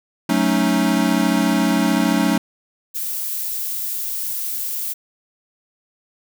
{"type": "chord", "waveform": "square", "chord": "D# half-diminished seventh", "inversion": "first", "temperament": "equal", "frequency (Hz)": [185, 220, 277.2, 311.1], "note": ["F#3", "A3", "C#4", "D#4"], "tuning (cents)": [0, 0, 0, 0], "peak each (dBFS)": [-22, -21, -21, -23], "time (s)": [0.29, 2.38], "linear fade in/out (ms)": 5}
{"type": "noise", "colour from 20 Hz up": "violet", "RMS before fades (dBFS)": -25, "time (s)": [2.94, 4.94], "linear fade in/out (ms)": 20}
{"effects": []}